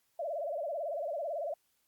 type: tone with vibrato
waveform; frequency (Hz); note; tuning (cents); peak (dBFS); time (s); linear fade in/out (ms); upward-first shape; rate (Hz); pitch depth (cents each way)
sine; 622.3; D#5; 0; -33; 0.19-1.54; 5; sine; 18; 180
effects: white hiss -75 dBFS RMS until 1.87 s + Opus 48 kbps